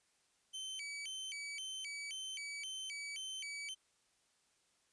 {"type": "tone with vibrato", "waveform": "sawtooth", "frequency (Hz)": 2654, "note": "E7", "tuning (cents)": 11, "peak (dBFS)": -39, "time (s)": [0.53, 3.75], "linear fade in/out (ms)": 20, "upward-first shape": "square", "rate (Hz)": 1.9, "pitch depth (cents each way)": 260, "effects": ["white hiss -75 dBFS RMS until 4.92 s", "resampled to 22050 Hz"]}